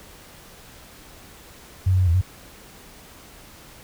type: tone with pitch steps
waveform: sine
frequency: 93.4 / 92.7 / 92.1 / 83.4 / 92.9 Hz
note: F#2 / F#2 / F#2 / E2 / F#2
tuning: +17 / +4 / -7 / +21 / +7 cents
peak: -15 dBFS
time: 1.86-2.215 s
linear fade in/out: 10 ms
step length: 71 ms
effects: pink hiss -46 dBFS RMS until 3.83 s